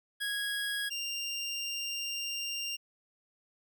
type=tone pair in turn; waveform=25% pulse; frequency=1655 / 2788 Hz; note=G#6 / F7; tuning=-6 / -4 cents; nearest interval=major sixth; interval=902 cents; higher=second; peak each=-28 / -30 dBFS; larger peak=first; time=0.2-0.9 / 0.9-2.77 s; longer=second; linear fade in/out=20 ms; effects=none